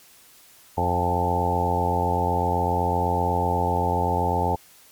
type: harmonic tone with a mistuned harmonic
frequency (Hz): 87.9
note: F2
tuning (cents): +12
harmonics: 1 / 2 / 3 / 4 / 5 / 6 / 7 / 8 / 9 / 10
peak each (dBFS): -26 / -31 / -33 / -34 / -30 / -31 / -36 / -31 / -27 / -25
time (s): 0.77-4.56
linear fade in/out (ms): 10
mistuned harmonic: 9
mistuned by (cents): +16
effects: white hiss -52 dBFS RMS until 4.91 s + MP3 96 kbps